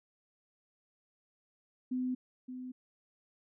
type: tone with echo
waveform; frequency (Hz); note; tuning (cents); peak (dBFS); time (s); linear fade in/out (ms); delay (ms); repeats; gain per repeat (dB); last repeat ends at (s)
sine; 253.7; B3; +47; -31; 1.91-2.15; 10; 570; 1; -9; 2.72
effects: none